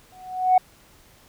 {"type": "tone with exponential growth", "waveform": "sine", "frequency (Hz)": 740, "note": "F#5", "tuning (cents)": 0, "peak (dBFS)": -9, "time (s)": [0.12, 0.58], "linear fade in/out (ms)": 5, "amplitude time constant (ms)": 100, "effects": ["tanh soft clip ceiling -8 dBFS", "pink hiss -54 dBFS RMS until 1.28 s"]}